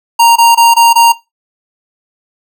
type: tone bursts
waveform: square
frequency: 931 Hz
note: A#5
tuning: 2 cents flat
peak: -4 dBFS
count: 5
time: 0.19-1.124 s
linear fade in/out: 10 ms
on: 170 ms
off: 21 ms
effects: noise-tail reverb RT60 0.2 s tail -17 dB re dry